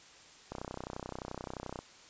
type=click train; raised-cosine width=1 ms; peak=-25 dBFS; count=41; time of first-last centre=0.52-1.79 s; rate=31.5 Hz; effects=white hiss -56 dBFS RMS until 2.09 s + resampled to 16000 Hz